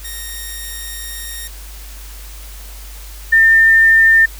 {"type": "tone pair in turn", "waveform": ["5% pulse", "sine"], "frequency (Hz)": [1856, 1803.2], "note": ["A#6", "A6"], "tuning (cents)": [-8, 42], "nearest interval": "unison", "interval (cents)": 50, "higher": "first", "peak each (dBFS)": [-16, -6], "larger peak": "second", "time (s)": [[0.04, 1.48], [3.32, 4.26]], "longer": "first", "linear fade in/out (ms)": 10, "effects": ["added 50 Hz sine -31 dBFS peak until 4.39 s", "white hiss -38 dBFS RMS until 4.39 s"]}